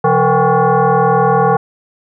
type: tone with frequency modulation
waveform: sine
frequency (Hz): 177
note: F3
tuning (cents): +23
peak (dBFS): -8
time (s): 0.04-1.57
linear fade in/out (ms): 5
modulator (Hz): 314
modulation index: 3.1
effects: none